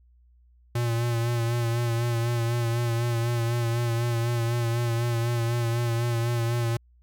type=tone with vibrato; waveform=square; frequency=117.7 Hz; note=A#2; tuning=17 cents sharp; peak=-24 dBFS; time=0.75-6.77 s; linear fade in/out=5 ms; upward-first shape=sine; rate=4 Hz; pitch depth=36 cents each way; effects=added 60 Hz sine -55 dBFS peak until 7.02 s